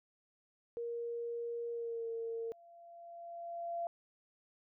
sine tone with pitch glide, 470 to 457.4 Hz, A#4 to A#4, +14 to -33 cents, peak -37 dBFS, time 0.77-2.52 s, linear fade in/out 0 ms, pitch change -47 cents, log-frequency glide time 1.72-2.07 s
sine tone with exponential growth, 684 Hz, F5, 36 cents flat, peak -34 dBFS, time 1.66-3.87 s, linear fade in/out 1 ms, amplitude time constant 480 ms
effects none

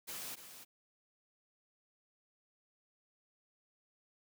white noise with echo, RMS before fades -44 dBFS, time 0.07-0.36 s, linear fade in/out 20 ms, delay 290 ms, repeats 1, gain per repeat -9 dB, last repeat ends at 0.65 s, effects high-pass 100 Hz 12 dB/octave

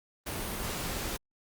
pink noise, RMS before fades -35 dBFS, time 0.26-1.17 s, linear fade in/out 10 ms, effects Opus 32 kbps

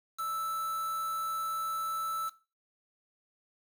triangle tone with quantisation, 1318.5 Hz, E6, in tune, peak -30 dBFS, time 0.18-2.3 s, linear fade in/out 20 ms, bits 7, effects noise-tail reverb RT60 0.3 s tail -17 dB re dry

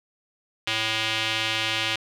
square tone with band-pass filter, 110.8 Hz, A2, 13 cents sharp, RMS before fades -26 dBFS, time 0.67-1.96 s, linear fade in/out 5 ms, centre 3000 Hz, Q 2.2, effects none

